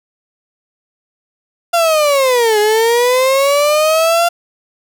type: linear two-way sweep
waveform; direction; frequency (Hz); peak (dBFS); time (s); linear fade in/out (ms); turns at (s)
35% pulse; down then up; 694 to 415.3 to 694; -8; 1.73-4.29; 10; 2.59
effects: none